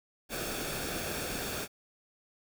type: noise with comb filter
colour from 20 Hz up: pink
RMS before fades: -36 dBFS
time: 0.29-1.68 s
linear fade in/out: 50 ms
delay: 1 ms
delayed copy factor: -0.55
effects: none